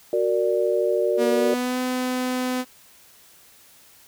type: chord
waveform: sine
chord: Gb augmented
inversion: none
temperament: equal with one note detuned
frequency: 370 / 462.9 / 587.3 Hz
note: Gb4 / Bb4 / D5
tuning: 0 / -12 / 0 cents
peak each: -23 dBFS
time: 0.13-1.54 s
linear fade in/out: 2 ms
type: tone with pitch glide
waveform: sawtooth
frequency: 240 to 253.2 Hz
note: B3 to B3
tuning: -49 to +43 cents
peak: -19 dBFS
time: 1.17-2.65 s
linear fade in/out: 50 ms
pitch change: +92 cents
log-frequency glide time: 1.28-1.79 s
effects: white hiss -52 dBFS RMS until 4.07 s